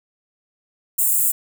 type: high-pass noise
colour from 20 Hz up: white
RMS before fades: -18 dBFS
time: 0.98-1.32 s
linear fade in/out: 10 ms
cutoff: 7200 Hz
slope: 96 dB/octave
effects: none